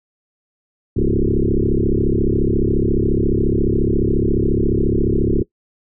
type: tone with frequency modulation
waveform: sine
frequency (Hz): 174.4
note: F3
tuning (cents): -2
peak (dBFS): -13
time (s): 0.96-5.43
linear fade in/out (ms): 10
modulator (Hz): 34.3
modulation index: 6.7
effects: noise-tail reverb RT60 0.1 s tail -20 dB re dry